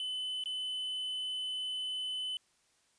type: tone with dropouts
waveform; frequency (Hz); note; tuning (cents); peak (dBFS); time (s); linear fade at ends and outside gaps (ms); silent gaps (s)
triangle; 3021; F#7; +35; -33; 0-2.37; 1; 0.438-0.458
effects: white hiss -71 dBFS RMS until 2.98 s + resampled to 22050 Hz